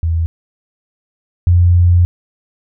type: tone pair in turn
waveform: sine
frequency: 82.41 / 87.82 Hz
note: E2 / F2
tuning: 0 / +10 cents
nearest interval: minor second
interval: 110 cents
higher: second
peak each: -12 / -6 dBFS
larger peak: second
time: 0.03-0.26 / 1.47-2.05 s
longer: second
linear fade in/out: 0 ms
effects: none